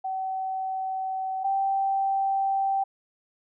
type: tone pair in turn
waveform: sine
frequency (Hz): 761 / 780.1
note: F#5 / G5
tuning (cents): +48 / -9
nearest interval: unison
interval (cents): 43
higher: second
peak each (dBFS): -27 / -22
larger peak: second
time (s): 0.04-1.44 / 1.44-2.84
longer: neither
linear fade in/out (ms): 10
effects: none